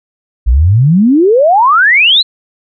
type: exponential sweep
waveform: sine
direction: up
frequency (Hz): 53.5 to 4186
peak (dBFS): -4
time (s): 0.46-2.23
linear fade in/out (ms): 20
effects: none